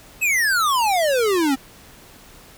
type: exponential sweep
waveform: square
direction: down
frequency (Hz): 2647 to 258.1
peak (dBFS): -17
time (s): 0.21-1.56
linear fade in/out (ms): 20
effects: pink hiss -46 dBFS RMS until 2.57 s